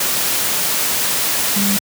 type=tone in noise; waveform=sine; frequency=200 Hz; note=G3; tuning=35 cents sharp; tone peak=-17 dBFS; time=1.56-1.77 s; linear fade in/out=5 ms; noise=white; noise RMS=-18 dBFS; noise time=0-1.79 s; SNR=-2 dB; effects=high-pass 100 Hz 12 dB/octave